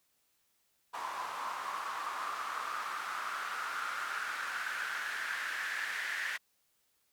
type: noise with band-pass filter sweep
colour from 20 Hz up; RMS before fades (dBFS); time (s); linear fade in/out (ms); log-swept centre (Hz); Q
white; -38; 0.93-6.38; 20; 1000 to 1800; 5.1
effects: white hiss -75 dBFS RMS until 7.12 s